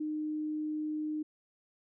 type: tone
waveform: sine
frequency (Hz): 306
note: D#4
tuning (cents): -29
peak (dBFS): -32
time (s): 0-1.23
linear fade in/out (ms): 10
effects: none